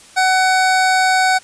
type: tone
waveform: 25% pulse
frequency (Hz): 750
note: F#5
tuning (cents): +23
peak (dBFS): -8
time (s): 0.16-1.39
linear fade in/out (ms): 20
effects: white hiss -43 dBFS RMS until 1.43 s + resampled to 22050 Hz